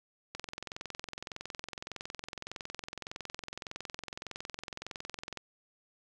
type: click train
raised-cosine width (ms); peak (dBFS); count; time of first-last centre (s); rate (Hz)
0.2; -22; 110; 0.35-5.373; 21.7
effects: none